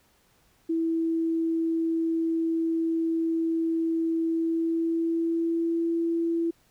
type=tone with pitch glide; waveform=sine; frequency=327.9 to 334.2 Hz; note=E4 to E4; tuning=-9 to +24 cents; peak=-23 dBFS; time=0.69-6.51 s; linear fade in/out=10 ms; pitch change=+33 cents; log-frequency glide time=4.26-5.88 s; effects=pink hiss -64 dBFS RMS until 6.7 s